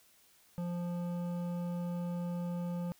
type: tone with hard clipping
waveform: sine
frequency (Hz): 174.61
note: F3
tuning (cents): 0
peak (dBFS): -36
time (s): 0.58-2.92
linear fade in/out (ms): 0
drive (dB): 11
effects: white hiss -65 dBFS RMS until 2.99 s